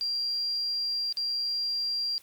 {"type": "tone with dropouts", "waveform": "sine", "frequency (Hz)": 4757, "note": "D8", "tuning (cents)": 21, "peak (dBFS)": -27, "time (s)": [0.01, 2.18], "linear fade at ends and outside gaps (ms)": 0, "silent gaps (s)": [1.125, 1.171], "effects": ["white hiss -57 dBFS RMS until 2.22 s", "Opus 48 kbps"]}